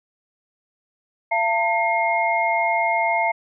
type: tone cluster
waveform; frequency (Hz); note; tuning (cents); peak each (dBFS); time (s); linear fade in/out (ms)
sine; 681 / 901 / 2138; F5 / A5 / C7; -44 / +41 / +37; -22; 1.31-3.32; 10
effects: none